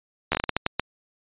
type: slowing click train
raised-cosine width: 0.3 ms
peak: -6 dBFS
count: 10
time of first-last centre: 0.32-0.796 s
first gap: 12 ms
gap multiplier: 1.35
effects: resampled to 8000 Hz

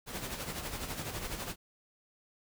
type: noise with tremolo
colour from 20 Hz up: pink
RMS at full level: -37 dBFS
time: 0.06-1.56 s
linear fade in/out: 50 ms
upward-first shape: sine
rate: 12 Hz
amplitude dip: 55%
effects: none

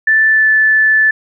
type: tone with pitch glide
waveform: sine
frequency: 1760 to 1746.8 Hz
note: A6 to A6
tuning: 0 to -13 cents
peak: -7 dBFS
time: 0.07-1.11 s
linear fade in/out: 5 ms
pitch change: -13 cents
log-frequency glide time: 0.29-0.49 s
effects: none

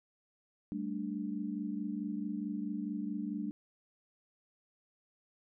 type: chord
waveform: sine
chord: G suspended second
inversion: none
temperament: equal with one note detuned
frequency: 196 / 220.6 / 293.7 Hz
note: G3 / A3 / D4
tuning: 0 / +5 / 0 cents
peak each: -39 / -39 / -39 dBFS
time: 0.72-3.51 s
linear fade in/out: 0 ms
effects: none

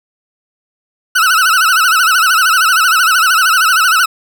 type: tone with vibrato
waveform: 40% pulse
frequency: 1392 Hz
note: F6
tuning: 6 cents flat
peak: -7 dBFS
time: 1.15-4.06 s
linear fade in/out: 10 ms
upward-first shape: sine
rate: 13 Hz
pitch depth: 150 cents each way
effects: none

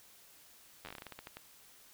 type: slowing click train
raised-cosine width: 0.3 ms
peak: -29 dBFS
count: 14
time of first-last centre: 0.85-1.37 s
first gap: 10 ms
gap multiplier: 1.21
effects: white hiss -60 dBFS RMS until 1.93 s

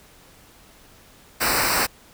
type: noise with comb filter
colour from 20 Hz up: pink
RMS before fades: -21 dBFS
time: 1.4-1.87 s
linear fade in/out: 20 ms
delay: 0.3 ms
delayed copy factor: -0.8
effects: pink hiss -51 dBFS RMS until 2.13 s

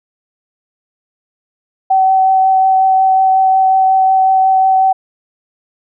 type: tone with vibrato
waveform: sine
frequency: 762 Hz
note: G5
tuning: 49 cents flat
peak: -7 dBFS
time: 1.9-4.93 s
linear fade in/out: 10 ms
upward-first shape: triangle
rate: 5.5 Hz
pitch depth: 11 cents each way
effects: none

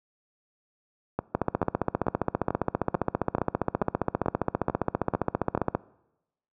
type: two click trains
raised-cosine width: 1 ms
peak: -12 / -9 dBFS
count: 11 / 67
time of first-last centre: 1.19-5.576 / 1.35-5.75 s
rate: 2.28 / 15 Hz
effects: noise-tail reverb RT60 0.9 s tail -22 dB re dry + high-pass 80 Hz 12 dB/octave

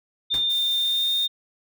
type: tone with pitch glide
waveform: sine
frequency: 3613 to 3653 Hz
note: A7 to A#7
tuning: +45 to -36 cents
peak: -20 dBFS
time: 0.3-1.28 s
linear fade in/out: 20 ms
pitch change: +19 cents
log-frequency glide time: 0.76-1.13 s
type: noise with exponential decay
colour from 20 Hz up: pink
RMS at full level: -32 dBFS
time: 0.34-0.52 s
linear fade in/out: 0 ms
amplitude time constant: 37 ms
type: noise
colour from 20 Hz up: blue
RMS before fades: -38 dBFS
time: 0.49-1.27 s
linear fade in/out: 20 ms
effects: none

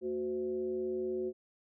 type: tone with frequency modulation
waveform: sine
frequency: 370 Hz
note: F#4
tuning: in tune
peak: -32 dBFS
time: 0.01-1.33 s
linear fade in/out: 50 ms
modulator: 144 Hz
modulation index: 0.61
effects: none

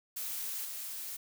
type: noise with level steps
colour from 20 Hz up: blue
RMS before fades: -38 / -41 dBFS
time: 0.16-1.17 s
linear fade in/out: 10 ms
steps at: 0.65 s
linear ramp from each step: 2 ms
effects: none

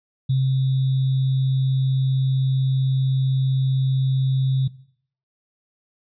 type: tone with sample-and-hold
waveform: sine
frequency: 132.2 Hz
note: C3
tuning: 18 cents sharp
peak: -16 dBFS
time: 0.29-4.68 s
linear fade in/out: 10 ms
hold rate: 3675 Hz
effects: noise-tail reverb RT60 0.6 s tail -19 dB re dry + resampled to 11025 Hz

